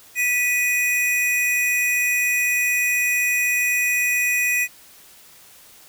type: tone pair together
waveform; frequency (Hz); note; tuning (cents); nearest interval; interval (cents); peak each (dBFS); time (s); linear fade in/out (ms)
square; 1962.1 / 2489; B6 / D#7; -12 / 0; major third; 412; -24 / -20; 0.15-4.68; 50
effects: white hiss -48 dBFS RMS until 5.88 s